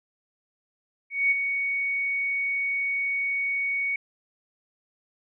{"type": "tone with ADSR envelope", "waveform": "sine", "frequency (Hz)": 2232, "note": "C#7", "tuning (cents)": 11, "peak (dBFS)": -17, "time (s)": [1.1, 3.96], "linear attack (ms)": 210, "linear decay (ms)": 22, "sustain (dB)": -7, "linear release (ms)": 3, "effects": []}